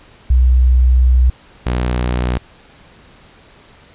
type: tone pair in turn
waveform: sine / sawtooth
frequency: 62.7 / 61.3 Hz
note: B1 / B1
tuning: +27 / -12 cents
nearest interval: unison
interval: 39 cents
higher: first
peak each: -7 / -11 dBFS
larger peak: first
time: 0.3-1.3 / 1.66-2.38 s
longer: first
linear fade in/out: 5 ms
effects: pink hiss -45 dBFS RMS until 3.94 s + resampled to 8000 Hz